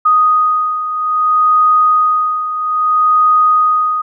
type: beating tone pair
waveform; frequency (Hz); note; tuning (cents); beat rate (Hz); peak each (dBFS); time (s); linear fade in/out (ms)
sine; 1244.5 / 1245.11; D#6 / D#6; 0 / +1; 0.61; -10 / -16; 0.05-4.02; 10
effects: none